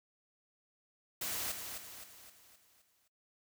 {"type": "noise with echo", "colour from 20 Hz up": "white", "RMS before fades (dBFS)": -38, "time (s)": [1.21, 1.52], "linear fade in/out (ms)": 5, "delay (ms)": 260, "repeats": 6, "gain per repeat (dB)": -6, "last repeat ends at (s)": 3.08, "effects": ["noise-tail reverb RT60 0.1 s tail -17 dB re dry"]}